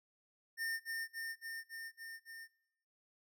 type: tone with echo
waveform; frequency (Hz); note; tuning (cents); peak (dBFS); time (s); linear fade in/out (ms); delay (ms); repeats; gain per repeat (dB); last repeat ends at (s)
square; 1814; A#6; -48; -37; 0.57-0.8; 50; 280; 6; -2; 2.48
effects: noise-tail reverb RT60 0.9 s tail -22 dB re dry